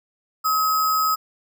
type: tone with sample-and-hold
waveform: sine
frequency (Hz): 1274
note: D#6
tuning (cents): +41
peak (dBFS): -17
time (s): 0.44-1.16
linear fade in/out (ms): 20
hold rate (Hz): 6300
effects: none